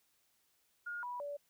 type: tone with pitch steps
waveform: sine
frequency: 1426 / 979 / 576 Hz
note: F6 / B5 / D5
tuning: +36 / -15 / -34 cents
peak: -39 dBFS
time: 0.86-1.37 s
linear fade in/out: 10 ms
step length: 170 ms
effects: white hiss -75 dBFS RMS until 1.49 s